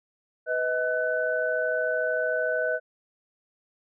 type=tone cluster; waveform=sine; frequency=497.7 / 631 / 1500 Hz; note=B4 / D#5 / F#6; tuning=+13 / +24 / +23 cents; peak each=-29 / -27 / -28 dBFS; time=0.46-2.8 s; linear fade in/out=50 ms; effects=none